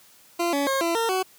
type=tone with pitch steps; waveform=20% pulse; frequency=343.6 / 282.6 / 539 / 336.8 / 457.3 / 374.4 Hz; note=F4 / C#4 / C#5 / E4 / A#4 / F#4; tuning=-28 / +34 / -49 / +37 / -33 / +20 cents; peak=-17 dBFS; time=0.39-1.23 s; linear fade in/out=10 ms; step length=140 ms; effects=white hiss -54 dBFS RMS until 1.38 s + high-pass 80 Hz 12 dB/octave